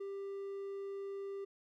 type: tone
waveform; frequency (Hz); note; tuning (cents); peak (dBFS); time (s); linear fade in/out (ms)
triangle; 395.1; G4; +14; -38; 0-1.45; 10
effects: none